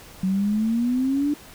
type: exponential sweep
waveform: sine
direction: up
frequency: 185 to 297.4 Hz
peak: -19 dBFS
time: 0.23-1.34 s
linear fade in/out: 5 ms
effects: pink hiss -45 dBFS RMS until 1.54 s